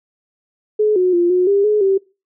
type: tone with pitch steps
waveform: sine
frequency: 425.4 / 365.5 / 347.8 / 363 / 400.2 / 422.4 / 387.7 Hz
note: G#4 / F#4 / F4 / F#4 / G4 / G#4 / G4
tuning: +42 / -21 / -7 / -33 / +36 / +29 / -19 cents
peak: -11 dBFS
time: 0.79-1.98 s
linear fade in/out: 10 ms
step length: 170 ms
effects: noise-tail reverb RT60 0.3 s tail -23 dB re dry